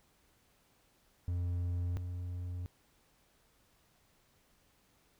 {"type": "tone pair in turn", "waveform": "triangle", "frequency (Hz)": [88, 88.92], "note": ["F2", "F2"], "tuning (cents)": [14, 32], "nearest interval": "unison", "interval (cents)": 18, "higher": "second", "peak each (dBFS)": [-30, -35], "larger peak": "first", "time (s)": [[1.28, 1.97], [1.97, 2.66]], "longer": "neither", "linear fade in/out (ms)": 0, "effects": ["pink hiss -70 dBFS RMS until 5.19 s"]}